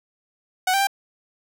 sawtooth tone with pitch steps, 742 / 785 / 791 Hz, F#5 / G5 / G5, +5 / +2 / +15 cents, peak -14 dBFS, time 0.67-0.871 s, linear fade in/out 5 ms, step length 67 ms, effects none

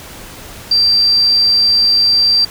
sine tone, 4699 Hz, D8, in tune, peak -8 dBFS, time 0.71-2.45 s, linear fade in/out 5 ms, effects pink hiss -33 dBFS RMS until 2.5 s

